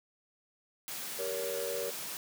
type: high-pass noise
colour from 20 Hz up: white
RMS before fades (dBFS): -40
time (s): 0.88-2.17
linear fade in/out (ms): 0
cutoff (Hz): 120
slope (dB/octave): 24
type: chord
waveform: triangle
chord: G diminished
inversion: none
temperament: just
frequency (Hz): 392 / 470.4 / 564.5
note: G4 / Bb4 / Db5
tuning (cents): 0 / +16 / +31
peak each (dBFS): -40 / -35 / -36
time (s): 1.18-1.91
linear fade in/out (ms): 20
effects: none